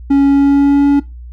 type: tone with pitch glide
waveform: triangle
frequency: 278.3 to 283.3 Hz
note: C#4 to C#4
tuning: +7 to +38 cents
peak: -4 dBFS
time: 0.1-1 s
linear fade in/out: 10 ms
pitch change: +31 cents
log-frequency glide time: 0.25-0.87 s
effects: noise-tail reverb RT60 0.2 s tail -17 dB re dry + added 60 Hz sine -28 dBFS peak until 1.32 s